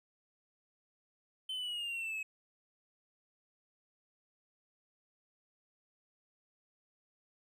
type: exponential sweep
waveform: triangle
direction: down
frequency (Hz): 3085 to 2553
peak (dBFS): -35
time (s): 1.49-2.23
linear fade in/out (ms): 5
effects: none